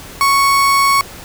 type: tone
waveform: 35% pulse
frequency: 1108.7 Hz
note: C#6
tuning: in tune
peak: -8 dBFS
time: 0.21-1.01 s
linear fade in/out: 0 ms
effects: pink hiss -34 dBFS RMS until 1.24 s